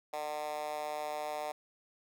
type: tone with high-pass filter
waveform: 10% pulse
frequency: 150.6 Hz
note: D3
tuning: 44 cents sharp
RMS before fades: -38 dBFS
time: 0.13-1.52 s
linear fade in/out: 5 ms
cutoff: 670 Hz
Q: 3
effects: none